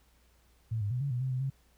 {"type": "tone with pitch steps", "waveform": "sine", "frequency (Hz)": [111.9, 102, 124.7, 140.8, 122.9, 131.1, 128, 135.1], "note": ["A2", "G#2", "B2", "C#3", "B2", "C3", "C3", "C#3"], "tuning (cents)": [30, -31, 17, 27, -8, 4, -38, -44], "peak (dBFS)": -29, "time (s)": [0.71, 1.502], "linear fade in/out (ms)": 10, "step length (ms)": 99, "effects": ["added 60 Hz sine -64 dBFS peak until 1.77 s", "pink hiss -68 dBFS RMS until 1.77 s"]}